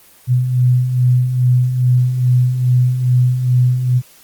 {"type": "beating tone pair", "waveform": "sine", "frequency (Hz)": [123.2, 125.6], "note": ["B2", "B2"], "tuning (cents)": [-4, 30], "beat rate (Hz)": 2.4, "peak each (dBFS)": [-19, -11], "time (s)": [0.27, 4.02], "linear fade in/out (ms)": 50, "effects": ["white hiss -46 dBFS RMS until 4.23 s", "Opus 24 kbps"]}